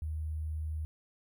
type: tone with sample-and-hold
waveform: sine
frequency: 77.78 Hz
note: D#2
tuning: in tune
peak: -33 dBFS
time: 0.02-0.85 s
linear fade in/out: 0 ms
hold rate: 11025 Hz
effects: none